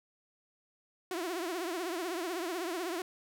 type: tone with vibrato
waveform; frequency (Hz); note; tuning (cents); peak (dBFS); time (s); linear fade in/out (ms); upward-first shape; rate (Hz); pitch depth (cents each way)
sawtooth; 349.2; F4; 0; -30; 1.11-3.02; 2; triangle; 16; 170
effects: none